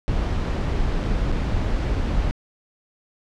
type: noise with dropouts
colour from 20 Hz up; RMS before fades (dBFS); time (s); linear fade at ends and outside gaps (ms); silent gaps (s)
brown; -22; 0.08-2.31; 0; 1.031-1.037 / 1.316-1.322
effects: low-pass 5000 Hz 12 dB/octave